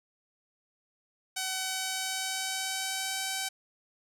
5% pulse tone with pitch glide, 756 to 767.4 Hz, F#5 to G5, +37 to -37 cents, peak -19 dBFS, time 1.36-3.49 s, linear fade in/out 10 ms, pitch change +26 cents, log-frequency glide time 1.58-3.24 s, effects none

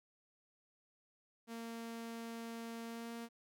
sawtooth tone with pitch glide, 230 to 232.5 Hz, A#3 to A#3, -23 to -4 cents, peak -40 dBFS, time 1.47-3.29 s, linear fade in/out 50 ms, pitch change +19 cents, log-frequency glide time 2.85-3.13 s, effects none

